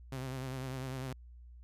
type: tone with vibrato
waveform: sawtooth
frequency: 130.81 Hz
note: C3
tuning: in tune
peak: -34 dBFS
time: 0.12-1.13 s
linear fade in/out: 5 ms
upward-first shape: sine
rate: 10 Hz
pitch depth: 51 cents each way
effects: added 60 Hz sine -50 dBFS peak until 1.63 s + resampled to 32000 Hz